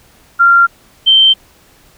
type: tone pair in turn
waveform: sine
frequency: 1384 / 3121 Hz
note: F6 / G7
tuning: -16 / -8 cents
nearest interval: octave + major second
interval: 1408 cents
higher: second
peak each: -4 dBFS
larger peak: neither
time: 0.39-0.67 / 1.06-1.34 s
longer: neither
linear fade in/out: 20 ms
effects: pink hiss -47 dBFS RMS until 1.97 s